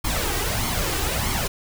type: noise with flanger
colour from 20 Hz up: pink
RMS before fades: -24 dBFS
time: 0.04-1.48 s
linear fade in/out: 10 ms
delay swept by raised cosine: 0.92 to 2.62 ms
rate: 1.6 Hz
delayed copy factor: +0.6
effects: none